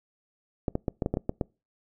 clicks, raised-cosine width 2 ms, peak -13 dBFS, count 9, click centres 0.682 / 0.754 / 0.882 / 1.022 / 1.061 / 1.14 / 1.171 / 1.294 / 1.412 s, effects noise-tail reverb RT60 0.3 s tail -26 dB re dry

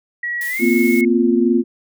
sine tone with pitch glide, 1920 to 2180 Hz, B6 to C#7, -49 to -29 cents, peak -20 dBFS, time 0.23-1.05 s, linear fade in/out 5 ms, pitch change +220 cents, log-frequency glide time 0.48-0.61 s
blue noise, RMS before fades -32 dBFS, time 0.41-1.01 s, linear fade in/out 2 ms
sine chord, Bb suspended second, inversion none, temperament equal with one note detuned, 233.1 / 255.8 / 349.2 Hz, Bb3 / C4 / F4, 0 / -39 / 0 cents, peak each -16 / -17 / -16 dBFS, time 0.59-1.64 s, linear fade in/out 50 ms
effects none

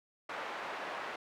pink band-pass noise, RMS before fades -41 dBFS, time 0.29-1.16 s, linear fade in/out 5 ms, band 640 to 1900 Hz, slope 12 dB/octave, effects none

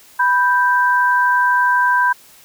sine tone pair together, 987.8 / 1568 Hz, B5 / G6, 0 / 0 cents, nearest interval minor sixth, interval 800 cents, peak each -14 / -15 dBFS, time 0.19-2.13 s, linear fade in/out 10 ms, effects white hiss -46 dBFS RMS until 2.44 s

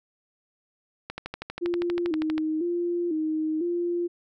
click train, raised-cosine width 0.3 ms, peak -17 dBFS, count 17, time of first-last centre 1.1-2.38 s, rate 12.5 Hz
sine tone with vibrato, 329.6 Hz, E4, in tune, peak -24 dBFS, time 1.61-4.08 s, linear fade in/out 20 ms, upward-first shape square, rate 1 Hz, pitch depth 91 cents each way
effects none

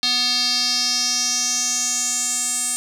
square tone with band-pass filter sweep, 246.9 Hz, B3, in tune, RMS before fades -21 dBFS, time 0.03-2.76 s, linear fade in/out 0 ms, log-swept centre 4200 to 8300 Hz, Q 5.3, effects none

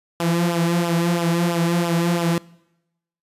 sawtooth tone with flanger, 170.6 Hz, F3, 40 cents flat, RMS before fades -20 dBFS, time 0.2-2.38 s, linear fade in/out 0 ms, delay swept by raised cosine 0.46 to 4.56 ms, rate 3 Hz, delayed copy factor -0.7, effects noise-tail reverb RT60 0.9 s tail -23 dB re dry + resampled to 32000 Hz

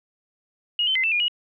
sine tone with pitch steps, 2880 / 3077 / 2059 / 2658 / 2429 / 2901 Hz, F#7 / G7 / C7 / E7 / D#7 / F#7, -47 / -33 / -28 / +14 / -42 / -35 cents, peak -19 dBFS, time 0.79-1.282 s, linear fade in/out 2 ms, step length 82 ms, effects none

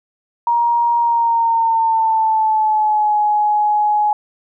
sine tone with pitch glide, 943 to 840.1 Hz, A#5 to G#5, +20 to +20 cents, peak -12 dBFS, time 0.47-4.13 s, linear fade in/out 2 ms, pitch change -200 cents, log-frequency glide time 0.98-3.17 s, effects none

